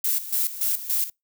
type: noise with tremolo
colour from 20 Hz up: violet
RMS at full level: -23 dBFS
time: 0.04-1.1 s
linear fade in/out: 5 ms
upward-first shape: square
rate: 3.5 Hz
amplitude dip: 75%
effects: noise-tail reverb RT60 0.2 s tail -26 dB re dry